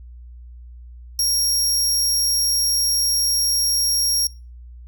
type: tone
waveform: 25% pulse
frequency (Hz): 5588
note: F8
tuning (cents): 0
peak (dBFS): -12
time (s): 1.19-4.27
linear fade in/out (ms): 2
effects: noise-tail reverb RT60 0.3 s tail -22 dB re dry + added 60 Hz sine -37 dBFS peak until 4.87 s